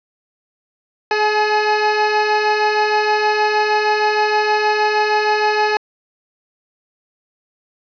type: tone pair together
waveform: 25% pulse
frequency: 422.8 / 852 Hz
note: G#4 / G#5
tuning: +31 / +44 cents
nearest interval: octave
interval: 1213 cents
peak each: -13 dBFS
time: 1.11-5.77 s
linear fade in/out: 2 ms
effects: resampled to 11025 Hz + 7-bit